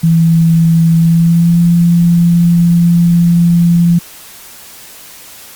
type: tone with pitch glide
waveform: sine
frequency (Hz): 164.81 to 171.21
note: E3 to F3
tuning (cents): 0 to -34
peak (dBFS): -5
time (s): 0.03-3.99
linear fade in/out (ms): 10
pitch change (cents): +66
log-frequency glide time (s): 0.97-1.62
effects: white hiss -34 dBFS RMS until 5.55 s + Opus 48 kbps